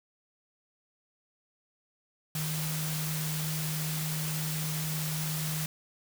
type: tone in noise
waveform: sine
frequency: 155.56 Hz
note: D#3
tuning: in tune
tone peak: -32 dBFS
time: 2.35-5.66 s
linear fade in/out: 2 ms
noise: white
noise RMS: -36 dBFS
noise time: 2.35-5.66 s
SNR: +1 dB
effects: none